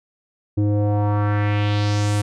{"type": "tone with low-pass filter sweep", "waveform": "square", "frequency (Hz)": 103.6, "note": "G#2", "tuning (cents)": -4, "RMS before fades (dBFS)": -19, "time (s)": [0.57, 2.22], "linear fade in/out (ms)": 10, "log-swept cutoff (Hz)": [330, 10000], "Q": 2.1, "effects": []}